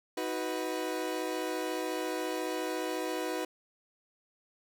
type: chord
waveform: 30% pulse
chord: B major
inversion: first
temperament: equal with one note detuned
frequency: 315.7 / 370 / 493.9 Hz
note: D#4 / F#4 / B4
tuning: +25 / 0 / 0 cents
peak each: -34 dBFS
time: 0.17-3.45 s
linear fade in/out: 5 ms
effects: none